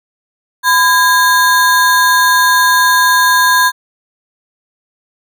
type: ring-modulated tone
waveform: square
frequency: 1318.5 Hz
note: E6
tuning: in tune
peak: -5 dBFS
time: 0.63-3.72 s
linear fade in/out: 50 ms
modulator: 312 Hz
effects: none